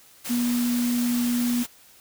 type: tone in noise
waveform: sine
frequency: 241.5 Hz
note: B3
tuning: 39 cents flat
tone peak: -21 dBFS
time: 0.29-1.64 s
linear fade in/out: 20 ms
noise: white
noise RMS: -33 dBFS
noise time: 0.24-1.67 s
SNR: +9 dB
effects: white hiss -53 dBFS RMS until 2 s